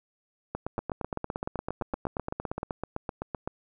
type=two click trains; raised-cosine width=1 ms; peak=-17 / -17 dBFS; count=22 / 19; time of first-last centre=0.79-3.475 / 0.55-2.631 s; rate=7.82 / 8.65 Hz; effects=none